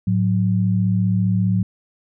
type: tone pair together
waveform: sine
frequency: 108.4 / 183.47 Hz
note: A2 / F#3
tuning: -25 / -14 cents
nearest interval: major sixth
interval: 911 cents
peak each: -18 dBFS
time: 0.07-1.63 s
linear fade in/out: 5 ms
effects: none